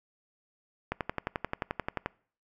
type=click train; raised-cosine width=0.5 ms; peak=-15 dBFS; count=14; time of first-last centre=0.92-2.06 s; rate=11.4 Hz; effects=noise-tail reverb RT60 0.5 s tail -24 dB re dry